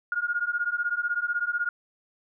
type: beating tone pair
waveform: sine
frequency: 1419 / 1435 Hz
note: F6 / F6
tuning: +27 / +47 cents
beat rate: 16 Hz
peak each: -28 dBFS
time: 0.12-1.69 s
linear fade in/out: 2 ms
effects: none